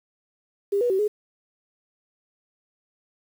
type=tone with pitch steps; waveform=sine; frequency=401.5 / 485.9 / 381.8 / 419.9 Hz; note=G4 / B4 / G4 / G#4; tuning=+41 / -28 / -46 / +19 cents; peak=-19 dBFS; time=0.72-1.08 s; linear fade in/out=10 ms; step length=90 ms; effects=8-bit